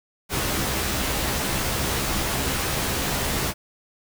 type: noise with comb filter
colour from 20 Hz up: pink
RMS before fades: -25 dBFS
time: 0.29-3.54 s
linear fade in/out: 50 ms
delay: 15 ms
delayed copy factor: +0.6
effects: none